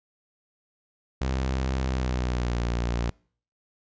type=tone with pitch glide; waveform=sawtooth; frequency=65.41 to 58.95 Hz; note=C2 to A#1; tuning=0 to +20 cents; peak=-21 dBFS; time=1.21-3.1 s; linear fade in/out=5 ms; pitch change=-180 cents; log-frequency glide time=1.82-2.63 s; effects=noise-tail reverb RT60 0.5 s tail -26 dB re dry + resampled to 16000 Hz